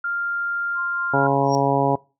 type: tone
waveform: sine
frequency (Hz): 1396.9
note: F6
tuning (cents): 0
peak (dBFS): -22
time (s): 0.04-1.27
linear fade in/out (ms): 5
type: tone with tremolo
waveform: sine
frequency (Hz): 1054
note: C6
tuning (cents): +12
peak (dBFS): -29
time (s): 0.74-1.5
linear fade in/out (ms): 50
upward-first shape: triangle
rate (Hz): 4.3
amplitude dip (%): 70
type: harmonic tone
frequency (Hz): 138.59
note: C#3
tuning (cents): 0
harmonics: 1 / 2 / 3 / 4 / 5 / 6 / 7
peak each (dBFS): -24 / -24 / -24 / -24 / -24 / -24 / -24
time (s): 1.13-1.96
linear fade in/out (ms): 10
type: tone with exponential growth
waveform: sine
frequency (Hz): 5588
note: F8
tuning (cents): 0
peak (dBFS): -25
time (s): 1.44-1.55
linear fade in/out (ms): 0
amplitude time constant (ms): 22
effects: noise-tail reverb RT60 0.3 s tail -22 dB re dry